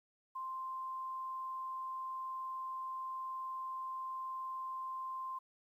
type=tone; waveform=sine; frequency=1046.5 Hz; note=C6; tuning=in tune; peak=-39 dBFS; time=0.35-5.39 s; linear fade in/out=10 ms; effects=12-bit